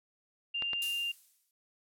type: tone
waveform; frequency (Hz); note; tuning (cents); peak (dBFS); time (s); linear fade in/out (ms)
sine; 2794; F7; 0; -31; 0.54-1.12; 10
type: clicks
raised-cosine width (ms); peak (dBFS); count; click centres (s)
0.3; -23; 2; 0.623 / 0.733
type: noise with exponential decay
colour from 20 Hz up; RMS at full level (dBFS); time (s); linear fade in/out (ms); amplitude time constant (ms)
violet; -33; 0.82-1.51; 1; 150
effects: noise-tail reverb RT60 0.1 s tail -25 dB re dry + low-pass 12000 Hz 12 dB/octave